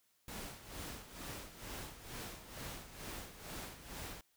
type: noise with tremolo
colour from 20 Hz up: pink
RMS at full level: -45 dBFS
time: 0.28-4.21 s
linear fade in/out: 2 ms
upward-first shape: sine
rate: 2.2 Hz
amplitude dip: 70%
effects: white hiss -75 dBFS RMS until 4.36 s